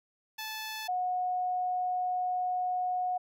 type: tone pair in turn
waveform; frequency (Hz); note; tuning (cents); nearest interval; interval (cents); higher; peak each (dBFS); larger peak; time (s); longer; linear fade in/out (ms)
10% pulse / sine; 871 / 729.1; A5 / F#5; -18 / -26; minor third; 308; first; -28; neither; 0.38-0.88 / 0.88-3.18; second; 10
effects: none